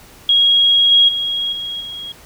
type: tone with level steps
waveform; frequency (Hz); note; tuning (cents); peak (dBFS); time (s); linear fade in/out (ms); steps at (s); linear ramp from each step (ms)
sine; 3293; G#7; -15; -9 / -7 / -17 / -22 / -26; 0.29-2.12; 2; 0.91 / 1.08 / 1.52 / 1.8; 10
effects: pink hiss -43 dBFS RMS until 2.25 s